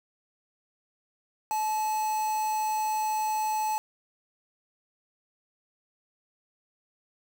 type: tone with quantisation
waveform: triangle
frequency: 862 Hz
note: A5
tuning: 36 cents flat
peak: -24 dBFS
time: 1.51-3.78 s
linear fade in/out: 0 ms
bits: 6
effects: none